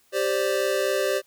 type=chord; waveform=square; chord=G suspended fourth; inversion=none; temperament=equal; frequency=392 / 523.3 / 587.3 Hz; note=G4 / C5 / D5; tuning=0 / 0 / 0 cents; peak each=-27 dBFS; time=0.12-1.22 s; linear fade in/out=50 ms; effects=white hiss -62 dBFS RMS until 1.26 s